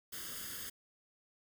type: noise with comb filter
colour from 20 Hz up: white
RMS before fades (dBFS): -44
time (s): 0.12-0.7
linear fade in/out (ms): 10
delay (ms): 0.61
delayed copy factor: +0.8
effects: none